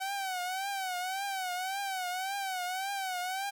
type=tone with vibrato; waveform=sawtooth; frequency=757 Hz; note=F#5; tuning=39 cents sharp; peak=-29 dBFS; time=0-3.51 s; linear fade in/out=20 ms; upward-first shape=triangle; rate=1.8 Hz; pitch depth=110 cents each way; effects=none